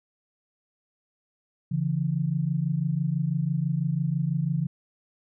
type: tone pair together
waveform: sine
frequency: 141.25 / 167.3 Hz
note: C#3 / E3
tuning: +33 / +26 cents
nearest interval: minor third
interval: 293 cents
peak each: -26 dBFS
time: 1.71-4.67 s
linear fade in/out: 10 ms
effects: none